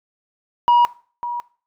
sine tone with echo, 960 Hz, B5, 49 cents flat, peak -7 dBFS, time 0.68-0.85 s, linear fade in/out 0 ms, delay 550 ms, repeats 1, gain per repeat -15 dB, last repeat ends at 1.4 s, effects noise-tail reverb RT60 0.4 s tail -20 dB re dry + tanh soft clip ceiling -9 dBFS

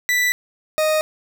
40% pulse tone pair in turn, 1975.5 / 621 Hz, B6 / D#5, 0 / -3 cents, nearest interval octave + minor sixth, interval 2003 cents, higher first, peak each -15 / -15 dBFS, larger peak neither, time 0.09-0.32 / 0.78-1.01 s, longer neither, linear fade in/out 0 ms, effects none

